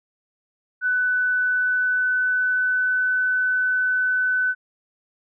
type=tone with pitch glide; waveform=sine; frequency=1496 to 1505.5 Hz; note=F#6 to F#6; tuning=+19 to +30 cents; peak=-18 dBFS; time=0.81-4.55 s; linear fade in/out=50 ms; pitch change=+11 cents; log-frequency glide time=1.43-3.1 s; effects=none